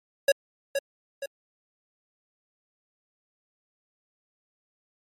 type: tone with echo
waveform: square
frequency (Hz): 554.4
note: C#5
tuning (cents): 0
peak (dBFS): -17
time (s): 0.28-0.32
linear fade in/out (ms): 5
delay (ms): 470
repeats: 2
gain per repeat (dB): -7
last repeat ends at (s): 1.26
effects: MP3 64 kbps